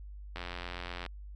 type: click train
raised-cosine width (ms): 0.3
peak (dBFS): -23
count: 63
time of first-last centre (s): 0.36-1.063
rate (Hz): 88.2
effects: added 50 Hz sine -43 dBFS peak until 1.35 s